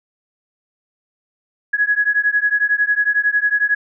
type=beating tone pair; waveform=sine; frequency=1669 / 1680 Hz; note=G#6 / G#6; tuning=+8 / +19 cents; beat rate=11 Hz; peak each=-17 dBFS; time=1.73-3.75 s; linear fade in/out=10 ms; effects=none